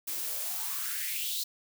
blue noise with high-pass filter sweep, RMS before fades -34 dBFS, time 0.07-1.44 s, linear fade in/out 10 ms, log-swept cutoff 290 to 4300 Hz, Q 4.5, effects none

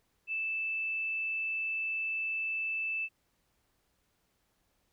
sine tone, 2637 Hz, E7, in tune, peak -31 dBFS, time 0.27-3.09 s, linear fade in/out 50 ms, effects pink hiss -75 dBFS RMS until 4.92 s

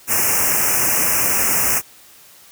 white band-stop noise, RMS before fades -17 dBFS, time 0.07-1.82 s, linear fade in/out 50 ms, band 2800 to 5300 Hz, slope 96 dB/octave, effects white hiss -46 dBFS RMS until 2.51 s + high-pass 60 Hz 12 dB/octave

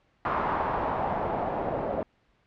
white noise with low-pass filter sweep, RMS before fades -29 dBFS, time 0.25-2.03 s, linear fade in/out 2 ms, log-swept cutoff 1100 to 600 Hz, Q 2.3, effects pink hiss -67 dBFS RMS until 2.46 s + low-pass 3000 Hz 12 dB/octave

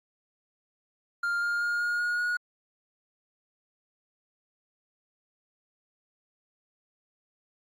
triangle tone with pitch steps, 1400 / 1409.7 / 1419.5 / 1429.4 / 1439.4 / 1449.4 Hz, F6 / F6 / F6 / F6 / F#6 / F#6, +4 / +16 / +28 / +40 / -48 / -36 cents, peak -24 dBFS, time 1.23-2.37 s, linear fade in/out 5 ms, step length 190 ms, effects AAC 64 kbps

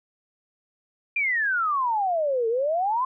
sine exponential two-way sweep, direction down then up, 2433 to 441.6 to 1062 Hz, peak -21 dBFS, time 1.16-3.05 s, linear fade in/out 5 ms, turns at 2.48 s, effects none

